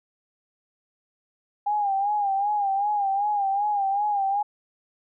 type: tone with vibrato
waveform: sine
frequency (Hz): 808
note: G#5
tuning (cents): -48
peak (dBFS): -21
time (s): 1.66-4.43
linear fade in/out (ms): 10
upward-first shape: sine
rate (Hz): 2.6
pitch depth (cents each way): 70
effects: none